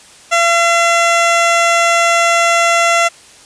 15% pulse tone, 680 Hz, F5, 46 cents flat, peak -3 dBFS, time 0.31-3.09 s, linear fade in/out 20 ms, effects white hiss -41 dBFS RMS until 3.45 s + resampled to 22050 Hz

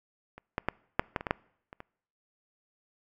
clicks, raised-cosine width 0.5 ms, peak -30 / -14 / -11 / -7 / -13 / -23 / -16 / -9 / -29 / -27 dBFS, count 10, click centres 0.38 / 0.581 / 0.686 / 0.995 / 1.162 / 1.209 / 1.268 / 1.309 / 1.729 / 1.804 s, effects noise-tail reverb RT60 0.7 s tail -25 dB re dry

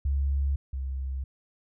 sine tone pair in turn, 69.3 / 66.48 Hz, C#2 / C2, 0 / +28 cents, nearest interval minor second, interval 72 cents, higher first, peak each -23 / -29 dBFS, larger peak first, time 0.05-0.56 / 0.73-1.24 s, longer neither, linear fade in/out 5 ms, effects none

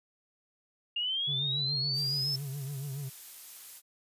sine linear sweep, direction up, 2807 to 5310 Hz, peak -29 dBFS, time 0.96-2.36 s, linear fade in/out 5 ms
triangle tone with vibrato, 138.8 Hz, C#3, 3 cents sharp, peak -33 dBFS, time 1.27-3.1 s, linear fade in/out 20 ms, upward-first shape triangle, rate 7.1 Hz, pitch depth 110 cents each way
blue noise, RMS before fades -46 dBFS, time 1.93-3.82 s, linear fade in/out 50 ms
effects resampled to 32000 Hz

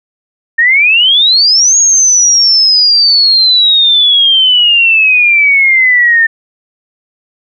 sine exponential two-way sweep, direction up then down, 1800 to 6670 to 1800 Hz, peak -4 dBFS, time 0.58-6.27 s, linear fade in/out 10 ms, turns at 1.77 s, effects none

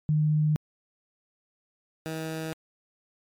sine / 15% pulse tone pair in turn, 152.5 / 159.64 Hz, D#3 / D#3, -34 / +45 cents, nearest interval minor second, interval 79 cents, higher second, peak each -20 / -25 dBFS, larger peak first, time 0.09-0.56 / 2.06-2.53 s, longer neither, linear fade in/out 0 ms, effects MP3 96 kbps

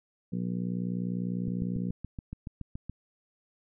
harmonic tone, 60 Hz, B1, 49 cents flat, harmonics 2 / 3 / 4 / 5 / 6 / 7 / 8, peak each -37 / -31 / -37 / -46 / -49 / -50 / -48 dBFS, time 0.32-1.91 s, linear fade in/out 10 ms
click train, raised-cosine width 5 ms, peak -25 dBFS, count 11, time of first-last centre 1.48-2.896 s, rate 7.06 Hz
effects none

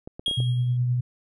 clicks, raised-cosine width 2 ms, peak -23 dBFS, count 5, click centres 0.075 / 0.195 / 0.281 / 0.312 / 0.403 s
triangle tone with exponential decay, 3273 Hz, G#7, 26 cents flat, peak -19 dBFS, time 0.26-0.77 s, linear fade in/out 2 ms, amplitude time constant 110 ms
sine tone with tremolo, 123.47 Hz, B2, in tune, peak -19 dBFS, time 0.37-1.01 s, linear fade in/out 10 ms, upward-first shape triangle, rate 9.6 Hz, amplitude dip 30%
effects resampled to 24000 Hz

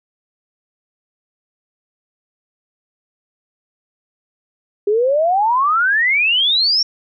sine exponential sweep, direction up, 398.7 to 5588 Hz, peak -12 dBFS, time 4.87-6.83 s, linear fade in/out 5 ms, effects none

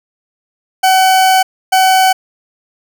40% pulse tone bursts at uneven times, 755 Hz, F#5, 35 cents sharp, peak -6 dBFS, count 2, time 0.83-1.43 / 1.72-2.13 s, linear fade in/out 10 ms, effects none

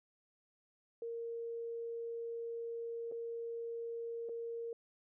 sine tone with dropouts, 464 Hz, A#4, 8 cents flat, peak -39 dBFS, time 1.02-4.73 s, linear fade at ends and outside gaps 2 ms, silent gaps 3.115-3.121 / 4.289-4.293 s, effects none

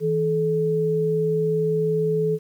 sine tone pair together, 161.95 / 431.4 Hz, E3 / A4, -30 / -34 cents, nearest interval octave + perfect fourth, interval 1696 cents, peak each -24 / -20 dBFS, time 0-2.39 s, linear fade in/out 50 ms, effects 9-bit

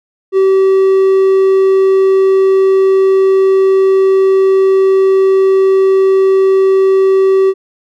triangle tone, 384.1 Hz, G4, 35 cents flat, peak -4 dBFS, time 0.32-7.54 s, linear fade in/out 50 ms, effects none

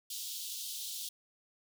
pink high-pass noise, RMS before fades -41 dBFS, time 0.1-1.09 s, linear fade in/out 5 ms, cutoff 3200 Hz, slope 48 dB/octave, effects none

